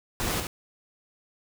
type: noise with echo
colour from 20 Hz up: pink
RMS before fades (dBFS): -29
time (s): 0.2-0.4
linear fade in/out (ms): 0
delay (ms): 69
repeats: 1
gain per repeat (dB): -4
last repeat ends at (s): 0.469
effects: none